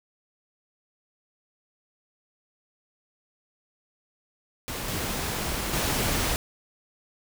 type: noise with level steps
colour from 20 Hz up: pink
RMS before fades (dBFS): -33 / -30 / -26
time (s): 4.68-6.36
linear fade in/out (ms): 0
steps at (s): 4.88 / 5.73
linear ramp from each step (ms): 5
effects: none